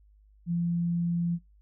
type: tone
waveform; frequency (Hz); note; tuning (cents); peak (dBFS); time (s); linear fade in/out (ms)
sine; 171.4; F3; -32; -25; 0.46-1.39; 50
effects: noise-tail reverb RT60 0.2 s tail -22 dB re dry + added 51 Hz sine -56 dBFS peak until 1.61 s